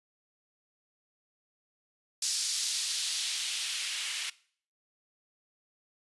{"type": "noise with band-pass filter sweep", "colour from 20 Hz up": "blue", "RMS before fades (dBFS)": -33, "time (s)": [2.22, 4.3], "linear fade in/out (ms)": 5, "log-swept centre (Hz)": [5200, 2500], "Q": 1.5, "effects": ["noise-tail reverb RT60 0.5 s tail -20 dB re dry", "resampled to 24000 Hz"]}